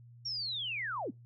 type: linear sweep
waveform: sine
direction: down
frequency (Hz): 5630 to 179.2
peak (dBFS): -34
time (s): 0.25-1.11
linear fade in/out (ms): 10
effects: noise-tail reverb RT60 0.2 s tail -24 dB re dry + added 119 Hz sine -52 dBFS peak until 1.25 s